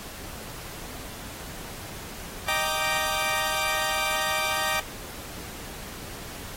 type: chord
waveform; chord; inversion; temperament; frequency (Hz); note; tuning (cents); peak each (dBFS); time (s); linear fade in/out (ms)
15% pulse; Eb major seventh; none; equal; 622.3 / 784 / 932.3 / 1174.7; Eb5 / G5 / Bb5 / D6; 0 / 0 / 0 / 0; -23 / -23 / -25 / -23; 2.48-4.8; 5
effects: pink hiss -40 dBFS RMS until 6.56 s + AAC 48 kbps